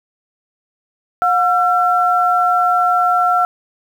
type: tone pair together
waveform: sine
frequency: 720 / 1352.5 Hz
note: F#5 / E6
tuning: -47 / +44 cents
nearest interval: major seventh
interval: 1091 cents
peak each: -14 dBFS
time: 1.22-3.45 s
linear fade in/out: 0 ms
effects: 7-bit